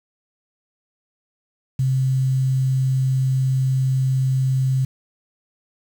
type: tone with quantisation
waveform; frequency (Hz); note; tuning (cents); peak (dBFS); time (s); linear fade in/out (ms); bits
sine; 131.5; C3; +9; -16; 1.79-4.85; 5; 7
effects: none